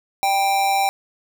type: tone with amplitude modulation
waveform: square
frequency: 786 Hz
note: G5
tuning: 4 cents sharp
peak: -15 dBFS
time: 0.23-0.89 s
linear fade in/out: 0 ms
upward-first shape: sine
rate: 187 Hz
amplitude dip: 45%
effects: none